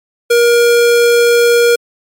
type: tone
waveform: square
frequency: 474 Hz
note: A#4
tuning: 29 cents sharp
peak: -7 dBFS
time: 0.3-1.76 s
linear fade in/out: 10 ms
effects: MP3 64 kbps